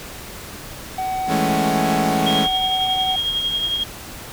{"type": "tone", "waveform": "triangle", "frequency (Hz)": 752, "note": "F#5", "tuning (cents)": 28, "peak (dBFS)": -19, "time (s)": [0.98, 3.16], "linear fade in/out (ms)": 5}
{"type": "chord", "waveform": "sawtooth", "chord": "A major seventh", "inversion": "second", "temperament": "equal", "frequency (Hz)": [164.81, 207.7, 220, 277.2], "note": ["E3", "G#3", "A3", "C#4"], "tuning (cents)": [0, 0, 0, 0], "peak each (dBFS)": -20, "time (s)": [1.27, 2.48], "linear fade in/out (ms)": 50}
{"type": "tone with tremolo", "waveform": "sine", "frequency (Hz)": 3252, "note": "G#7", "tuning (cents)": -37, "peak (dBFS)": -17, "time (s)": [2.26, 3.84], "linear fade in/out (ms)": 10, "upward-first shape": "triangle", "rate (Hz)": 11, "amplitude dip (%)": 50}
{"effects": ["pink hiss -35 dBFS RMS until 4.32 s"]}